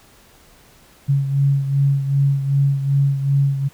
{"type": "beating tone pair", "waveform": "sine", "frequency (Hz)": [138.59, 141.19], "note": ["C#3", "C#3"], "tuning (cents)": [0, 32], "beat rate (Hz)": 2.6, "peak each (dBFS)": [-15, -22], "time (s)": [1.08, 3.69], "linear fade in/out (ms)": 20, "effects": ["pink hiss -50 dBFS RMS until 3.73 s"]}